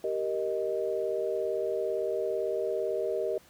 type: chord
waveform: sine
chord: Eb major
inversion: first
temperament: just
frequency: 388.9 / 466.7 / 622.3 Hz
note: G4 / Bb4 / Eb5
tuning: -14 / +2 / 0 cents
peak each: -32 dBFS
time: 0.04-3.38 s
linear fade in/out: 2 ms
effects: pink hiss -58 dBFS RMS until 3.49 s + high-pass 60 Hz 12 dB/octave